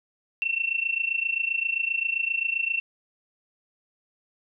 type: tone with amplitude modulation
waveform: sine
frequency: 2700 Hz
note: E7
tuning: 41 cents sharp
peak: -20 dBFS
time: 0.42-2.8 s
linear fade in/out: 0 ms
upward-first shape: sine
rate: 27.6 Hz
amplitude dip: 85%
effects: none